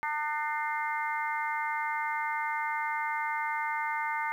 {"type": "harmonic tone with a mistuned harmonic", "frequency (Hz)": 300, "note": "D4", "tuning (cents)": 37, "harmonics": [3, 4, 5, 6, 7], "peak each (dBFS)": [-32, -38, -38, -40, -35], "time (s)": [0.03, 4.32], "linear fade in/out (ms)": 0, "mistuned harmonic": 4, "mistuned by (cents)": 15, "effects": ["10-bit"]}